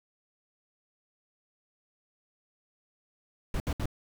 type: noise bursts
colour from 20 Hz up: brown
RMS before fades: -30 dBFS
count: 3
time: 3.54-3.857 s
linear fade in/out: 2 ms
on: 61 ms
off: 67 ms
effects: none